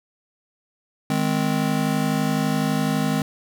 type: chord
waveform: square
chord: Ab major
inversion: second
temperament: just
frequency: 155.74 / 207.7 / 259.6 Hz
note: Eb3 / Ab3 / C4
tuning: +2 / 0 / -13 cents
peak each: -25 dBFS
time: 1.1-3.22 s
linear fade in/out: 2 ms
effects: none